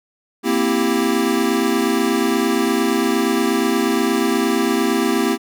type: chord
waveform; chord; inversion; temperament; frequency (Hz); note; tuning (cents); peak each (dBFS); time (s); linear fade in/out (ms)
square; C dominant seventh; third; equal; 233.1 / 261.6 / 329.6 / 392; Bb3 / C4 / E4 / G4; 0 / 0 / 0 / 0; -22; 0.43-5.38; 50
effects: none